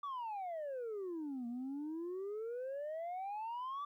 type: exponential two-way sweep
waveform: sine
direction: down then up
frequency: 1174.7 to 233.1 to 1174.7 Hz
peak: -37 dBFS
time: 0.03-3.85 s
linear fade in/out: 5 ms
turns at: 1.47 s
effects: tanh soft clip ceiling -38 dBFS + 13-bit